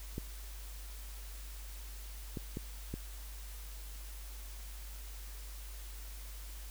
clicks, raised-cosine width 3 ms, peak -25 dBFS, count 4, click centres 0.181 / 2.372 / 2.571 / 2.94 s, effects added 50 Hz sine -44 dBFS peak until 6.7 s + white hiss -53 dBFS RMS until 6.7 s

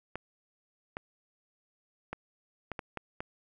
clicks, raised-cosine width 0.5 ms, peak -21 dBFS, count 7, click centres 0.156 / 0.969 / 2.13 / 2.717 / 2.792 / 2.973 / 3.205 s, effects none

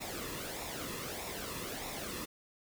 pink noise with flanger, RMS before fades -41 dBFS, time 0-2.26 s, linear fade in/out 20 ms, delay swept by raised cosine 0.64 to 1.34 ms, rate 1.6 Hz, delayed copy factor -0.6, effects none

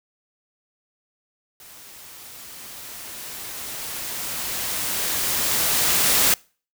white noise with level ramp, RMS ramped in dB -45 to -17 dBFS, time 1.6-6.34 s, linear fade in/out 2 ms, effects noise-tail reverb RT60 0.4 s tail -26 dB re dry

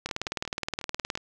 two click trains, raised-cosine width 0.2 ms, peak -12 / -23 dBFS, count 22 / 7, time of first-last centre 0.06-1.154 / 0.09-1.175 s, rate 19.2 / 5.53 Hz, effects none

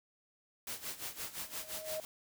white noise with tremolo, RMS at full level -40 dBFS, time 0.67-2.05 s, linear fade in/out 2 ms, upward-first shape sine, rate 5.8 Hz, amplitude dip 80%
sine tone with exponential growth, 627 Hz, D#5, 13 cents sharp, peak -35 dBFS, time 1.31-2 s, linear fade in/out 1 ms, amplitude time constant 150 ms
effects none

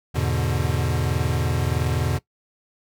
square chord, E dominant seventh, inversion none, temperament equal, 82.41 / 103.83 / 123.47 / 146.83 Hz, E2 / G#2 / B2 / D3, 0 / 0 / 0 / 0 cents, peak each -26 / -29 / -26 / -28 dBFS, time 0.14-2.19 s, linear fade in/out 20 ms, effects noise-tail reverb RT60 0.1 s tail -19 dB re dry

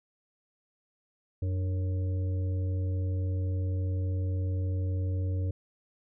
harmonic tone with a mistuned harmonic, 91.8 Hz, F#2, 13 cents flat, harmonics 1 / 3 / 5 / 6, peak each -27 / -42 / -45 / -48 dBFS, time 1.42-5.51 s, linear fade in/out 5 ms, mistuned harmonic 3, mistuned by +110 cents, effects none

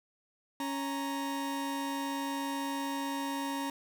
40% pulse tone pair together, 277.2 / 932.3 Hz, C#4 / A#5, 0 / 0 cents, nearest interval octave + major sixth, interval 2100 cents, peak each -34 / -36 dBFS, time 0.6-3.7 s, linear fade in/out 2 ms, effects none

